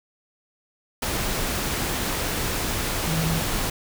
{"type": "tone in noise", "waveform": "sine", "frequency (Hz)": 161.9, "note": "E3", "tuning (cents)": -31, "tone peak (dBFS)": -23, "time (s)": [3.07, 3.4], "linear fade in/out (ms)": 5, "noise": "pink", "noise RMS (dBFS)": -26, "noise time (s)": [1.02, 3.7], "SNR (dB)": 0, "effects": []}